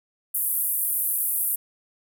white band-pass noise, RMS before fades -25 dBFS, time 0.34-1.56 s, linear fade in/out 10 ms, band 10000 to 15000 Hz, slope 48 dB/octave, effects none

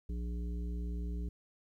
harmonic tone, 59.1 Hz, A#1, 24 cents sharp, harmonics 1 / 3 / 5 / 7, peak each -35 / -44 / -50 / -53 dBFS, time 0.09-1.29 s, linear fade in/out 5 ms, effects 12-bit

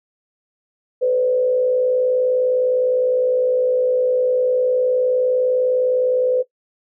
sine tone with frequency modulation, 505 Hz, B4, 39 cents sharp, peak -14 dBFS, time 1.01-6.43 s, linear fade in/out 20 ms, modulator 59.7 Hz, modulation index 0.51, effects noise-tail reverb RT60 0.1 s tail -17 dB re dry

